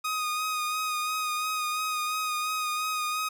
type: tone with vibrato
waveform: sawtooth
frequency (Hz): 1244.5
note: D#6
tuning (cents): 0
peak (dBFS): -24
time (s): 0.04-3.29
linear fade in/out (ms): 10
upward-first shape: sine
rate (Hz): 2.9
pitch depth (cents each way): 25
effects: none